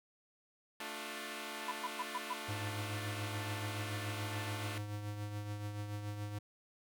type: chord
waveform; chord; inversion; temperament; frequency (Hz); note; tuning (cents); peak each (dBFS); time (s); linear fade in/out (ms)
5% pulse; D minor; second; equal with one note detuned; 220 / 293.7 / 355.1; A3 / D4 / F4; 0 / 0 / +29; -35; 0.8-4.78; 2
type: tone bursts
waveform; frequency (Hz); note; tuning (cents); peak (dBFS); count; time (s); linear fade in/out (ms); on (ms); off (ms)
sine; 997; B5; +16; -35; 5; 1.68-2.335; 5; 35; 120
type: tone with tremolo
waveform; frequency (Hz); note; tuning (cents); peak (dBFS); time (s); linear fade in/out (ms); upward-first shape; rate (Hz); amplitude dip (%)
square; 103.83; G#2; 0; -38; 2.48-6.39; 10; triangle; 7; 50
effects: none